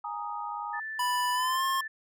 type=chord; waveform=sine; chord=Ab suspended second; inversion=none; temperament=equal; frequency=830.6 / 932.3 / 1244.5 Hz; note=Ab5 / Bb5 / Eb6; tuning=0 / 0 / 0 cents; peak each=-37 / -37 / -37 dBFS; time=0.04-0.8 s; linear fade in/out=5 ms
type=tone; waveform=sine; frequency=1760 Hz; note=A6; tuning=in tune; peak=-34 dBFS; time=0.73-1.88 s; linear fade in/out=10 ms
type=tone with pitch glide; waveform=square; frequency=987.8 to 1071 Hz; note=B5 to C6; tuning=0 to +40 cents; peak=-27 dBFS; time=0.99-1.81 s; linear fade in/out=5 ms; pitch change=+140 cents; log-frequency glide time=1.33-1.64 s
effects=none